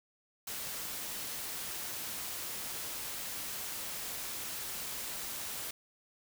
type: noise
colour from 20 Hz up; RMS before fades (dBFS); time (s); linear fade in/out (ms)
white; -40; 0.47-5.71; 5
effects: none